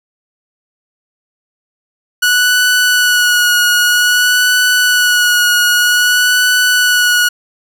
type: tone with vibrato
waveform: sawtooth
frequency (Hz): 1468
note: F#6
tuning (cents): -14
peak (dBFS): -5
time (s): 2.22-7.29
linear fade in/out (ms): 10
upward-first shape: sine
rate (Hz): 0.52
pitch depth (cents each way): 23
effects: none